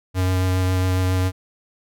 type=tone with vibrato; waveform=square; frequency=92.5 Hz; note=F#2; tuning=in tune; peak=-18 dBFS; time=0.14-1.32 s; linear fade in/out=50 ms; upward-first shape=triangle; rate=7.3 Hz; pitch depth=14 cents each way; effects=none